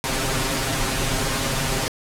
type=noise with comb filter; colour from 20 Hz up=pink; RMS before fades=-23 dBFS; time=0.04-1.88 s; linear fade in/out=0 ms; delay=7.5 ms; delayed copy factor=+0.85; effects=low-pass 11000 Hz 12 dB/octave